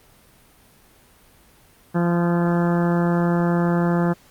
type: harmonic tone with a mistuned harmonic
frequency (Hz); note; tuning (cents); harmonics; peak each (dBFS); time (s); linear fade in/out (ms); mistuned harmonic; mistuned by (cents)
172.4; F3; -22; 1 / 2 / 3 / 4 / 5 / 6 / 7 / 8 / 9 / 10; -18 / -24 / -28 / -30 / -32 / -34 / -35 / -36 / -37 / -38; 1.94-4.14; 20; 7; +30
effects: pink hiss -53 dBFS RMS until 4.3 s + Opus 32 kbps